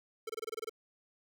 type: tone bursts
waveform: square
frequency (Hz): 444.9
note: A4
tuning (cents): +19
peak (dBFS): -37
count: 9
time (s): 0.27-0.695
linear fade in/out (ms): 5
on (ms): 25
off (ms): 25
effects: none